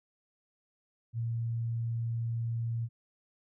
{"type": "tone", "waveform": "sine", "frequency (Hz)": 115.8, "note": "A#2", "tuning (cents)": -11, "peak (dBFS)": -30, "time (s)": [1.13, 2.89], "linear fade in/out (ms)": 50, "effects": []}